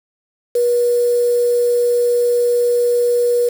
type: tone with quantisation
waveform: sine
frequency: 482.8 Hz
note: B4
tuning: 39 cents flat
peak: -12 dBFS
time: 0.55-3.49 s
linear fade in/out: 5 ms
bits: 5
effects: none